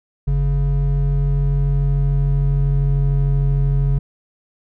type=tone pair together; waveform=triangle; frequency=46.59 / 139.6 Hz; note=F#1 / C#3; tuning=+13 / +13 cents; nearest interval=octave + perfect fifth; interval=1900 cents; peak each=-15 / -15 dBFS; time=0.27-3.99 s; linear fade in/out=10 ms; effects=none